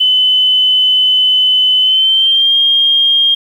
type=tone with pitch glide; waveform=sine; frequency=3023 to 3221 Hz; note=F#7 to G7; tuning=+36 to +46 cents; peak=-7 dBFS; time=0-3.35 s; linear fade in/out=10 ms; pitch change=+110 cents; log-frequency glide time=1.8-2.56 s; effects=7-bit